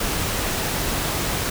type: noise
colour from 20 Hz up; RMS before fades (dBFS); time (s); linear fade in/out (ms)
pink; -24; 0-1.5; 5
effects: none